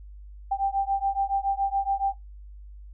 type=beating tone pair; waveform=sine; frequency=784 / 791.1 Hz; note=G5 / G5; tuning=0 / +16 cents; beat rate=7.1 Hz; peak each=-26 dBFS; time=0.51-2.14 s; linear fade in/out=10 ms; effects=noise-tail reverb RT60 0.2 s tail -20 dB re dry + added 50 Hz sine -41 dBFS peak until 2.93 s